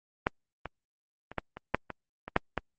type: clicks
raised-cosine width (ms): 0.5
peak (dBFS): -9 / -19 / -26 / -13 / -25 / -8 / -21 / -23 / -6 / -13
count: 10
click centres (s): 0.269 / 0.657 / 1.316 / 1.383 / 1.57 / 1.746 / 1.903 / 2.28 / 2.364 / 2.577
effects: Opus 24 kbps